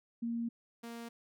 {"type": "tone pair in turn", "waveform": ["sine", "sawtooth"], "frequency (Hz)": [233.1, 233.1], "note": ["A#3", "A#3"], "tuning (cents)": [0, 0], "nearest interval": "unison", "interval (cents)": 0, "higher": "neither", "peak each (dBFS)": [-33, -39], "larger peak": "first", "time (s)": [[0.22, 0.49], [0.83, 1.09]], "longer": "first", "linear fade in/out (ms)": 10, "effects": []}